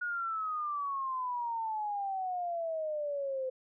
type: exponential sweep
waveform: sine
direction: down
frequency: 1455 to 513 Hz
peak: -32 dBFS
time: 0.01-3.5 s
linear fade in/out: 10 ms
effects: none